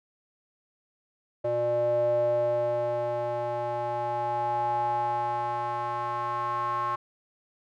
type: tone with band-pass filter sweep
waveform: square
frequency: 119.8 Hz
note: A#2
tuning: 48 cents sharp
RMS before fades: -28 dBFS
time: 1.44-6.96 s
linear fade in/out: 10 ms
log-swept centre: 550 to 1100 Hz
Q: 7
effects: none